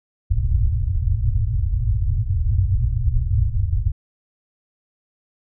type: low-pass noise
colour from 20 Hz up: white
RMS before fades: -19 dBFS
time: 0.3-3.92 s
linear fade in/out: 10 ms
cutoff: 120 Hz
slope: 96 dB/octave
effects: none